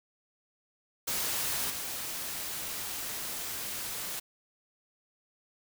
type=noise with level steps; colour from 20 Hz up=white; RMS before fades=-32 / -37 dBFS; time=1.07-4.2 s; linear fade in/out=10 ms; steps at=1.7 s; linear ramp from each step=2 ms; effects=none